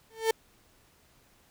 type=tone with exponential growth; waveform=35% pulse; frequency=447 Hz; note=A4; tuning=27 cents sharp; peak=-18 dBFS; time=0.1-0.31 s; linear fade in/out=5 ms; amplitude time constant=44 ms; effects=pink hiss -63 dBFS RMS until 1.5 s